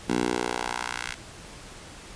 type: tone with high-pass filter sweep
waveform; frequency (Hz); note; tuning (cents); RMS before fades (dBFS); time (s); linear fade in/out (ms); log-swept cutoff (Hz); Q
10% pulse; 60.4; B1; -38; -29; 0.08-1.15; 20; 230 to 1900; 1.3
effects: pink hiss -44 dBFS RMS until 2.15 s + resampled to 22050 Hz